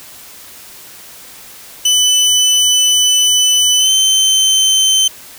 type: tone with pitch glide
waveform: 25% pulse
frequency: 2999 to 3090 Hz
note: F#7 to G7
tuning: +23 to -26 cents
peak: -5 dBFS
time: 1.85-5.08 s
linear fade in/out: 5 ms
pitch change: +51 cents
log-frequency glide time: 3.77-3.91 s
effects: white hiss -36 dBFS RMS until 5.38 s